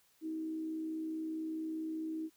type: tone with frequency modulation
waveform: sine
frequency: 318.1 Hz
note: D#4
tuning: 38 cents sharp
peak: -36 dBFS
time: 0.21-2.3 s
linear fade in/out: 50 ms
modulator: 64.7 Hz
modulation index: 0.25
effects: white hiss -70 dBFS RMS until 2.36 s